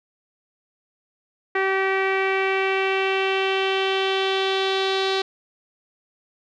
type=tone with low-pass filter sweep; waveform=sawtooth; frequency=384.7 Hz; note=G4; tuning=33 cents flat; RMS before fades=-22 dBFS; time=1.55-5.22 s; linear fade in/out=5 ms; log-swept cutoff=2000 to 4000 Hz; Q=3.6; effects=none